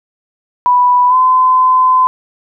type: tone with pitch glide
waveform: sine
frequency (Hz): 987 to 1022.4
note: B5 to C6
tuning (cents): -1 to -40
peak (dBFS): -6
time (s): 0.66-2.07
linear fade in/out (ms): 0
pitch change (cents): +61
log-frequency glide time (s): 1.08-1.15
effects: none

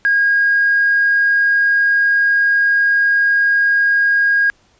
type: tone with tanh clipping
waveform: triangle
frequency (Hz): 1632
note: G#6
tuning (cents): -31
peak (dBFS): -10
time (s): 0.05-4.5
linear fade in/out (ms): 0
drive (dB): 1
effects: pink hiss -55 dBFS RMS until 4.79 s + resampled to 16000 Hz

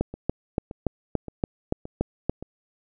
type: two click trains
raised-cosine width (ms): 2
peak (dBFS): -22 / -9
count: 5 / 9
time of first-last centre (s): 0.14-2.426 / 0.01-2.296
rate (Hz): 1.75 / 3.5
effects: none

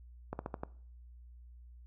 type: slowing click train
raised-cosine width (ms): 1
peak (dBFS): -23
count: 5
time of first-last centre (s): 0.33-0.635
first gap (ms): 61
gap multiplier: 1.15
effects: noise-tail reverb RT60 0.5 s tail -20 dB re dry + added 60 Hz sine -51 dBFS peak until 1.86 s

